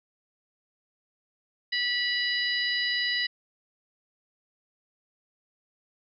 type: harmonic tone with a mistuned harmonic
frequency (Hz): 977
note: B5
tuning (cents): -19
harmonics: 2 / 3 / 4 / 5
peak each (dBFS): -28 / -32 / -31 / -33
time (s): 1.72-3.27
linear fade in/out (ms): 10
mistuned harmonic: 4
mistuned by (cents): +22
effects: none